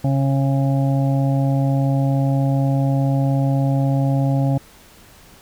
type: harmonic tone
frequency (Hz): 136.6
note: C#3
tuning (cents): -25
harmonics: 1 / 2 / 4 / 5 / 6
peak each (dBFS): -16 / -22 / -28 / -30 / -32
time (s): 0.04-4.58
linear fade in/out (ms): 5
effects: pink hiss -47 dBFS RMS until 5.41 s